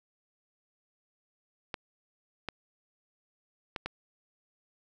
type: clicks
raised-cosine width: 0.3 ms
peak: -18 dBFS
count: 4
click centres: 1.742 / 2.487 / 3.762 / 3.86 s
effects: none